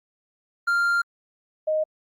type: tone pair in turn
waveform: triangle / sine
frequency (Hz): 1394 / 621.7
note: F6 / D#5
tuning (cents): -4 / -2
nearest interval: octave + major second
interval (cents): 1398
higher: first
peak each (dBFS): -17 / -20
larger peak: first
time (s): 0.67-1.02 / 1.67-1.84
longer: first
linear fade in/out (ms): 10
effects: Opus 48 kbps